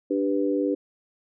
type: chord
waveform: sine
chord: G major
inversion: second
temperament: equal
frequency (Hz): 293.7 / 392 / 493.9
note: D4 / G4 / B4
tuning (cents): 0 / 0 / 0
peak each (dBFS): -24 / -27 / -27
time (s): 0.1-0.75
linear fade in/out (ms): 10
effects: none